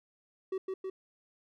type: tone with echo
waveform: triangle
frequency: 379.6 Hz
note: F#4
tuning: 44 cents sharp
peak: -29 dBFS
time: 0.52-0.58 s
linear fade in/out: 5 ms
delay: 160 ms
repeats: 2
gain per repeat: -2 dB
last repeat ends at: 0.9 s
effects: none